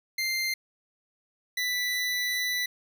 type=tone pair in turn; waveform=25% pulse; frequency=2093 / 1980.5 Hz; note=C7 / B6; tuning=0 / +4 cents; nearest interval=minor second; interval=96 cents; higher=first; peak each=-23 dBFS; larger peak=neither; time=0.18-0.54 / 1.57-2.66 s; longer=second; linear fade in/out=5 ms; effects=none